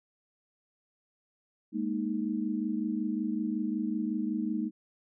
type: chord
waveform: sine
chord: Ab suspended second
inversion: none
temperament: equal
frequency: 207.7 / 233.1 / 311.1 Hz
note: Ab3 / Bb3 / Eb4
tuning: 0 / 0 / 0 cents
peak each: -33 dBFS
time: 1.72-4.71 s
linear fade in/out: 50 ms
effects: none